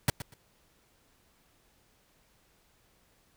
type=noise with echo; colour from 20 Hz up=pink; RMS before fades=-24 dBFS; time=0.08-0.1 s; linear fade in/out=2 ms; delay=120 ms; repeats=2; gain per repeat=-14 dB; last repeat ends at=0.34 s; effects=pink hiss -67 dBFS RMS until 3.36 s